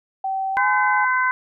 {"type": "tone with pitch glide", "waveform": "sine", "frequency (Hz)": [770, 839.7], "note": ["G5", "G#5"], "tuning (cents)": [-31, 19], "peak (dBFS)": -21, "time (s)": [0.24, 1.05], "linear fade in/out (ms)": 5, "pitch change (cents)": 150, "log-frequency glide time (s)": [0.53, 0.66]}
{"type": "harmonic tone", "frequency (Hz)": 510, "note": "C5", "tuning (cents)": -44, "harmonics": [2, 3, 4], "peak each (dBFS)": [-20, -20, -26], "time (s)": [0.57, 1.31], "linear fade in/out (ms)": 0}
{"effects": []}